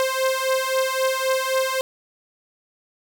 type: beating tone pair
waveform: sawtooth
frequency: 523.3 / 527.1 Hz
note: C5 / C5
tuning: 0 / +13 cents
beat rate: 3.8 Hz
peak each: -19 dBFS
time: 0-1.81 s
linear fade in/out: 0 ms
effects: none